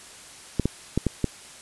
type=clicks; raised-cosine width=3 ms; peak=-8 dBFS; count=5; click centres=0.597 / 0.656 / 0.976 / 1.067 / 1.243 s; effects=white hiss -45 dBFS RMS until 1.61 s + resampled to 24000 Hz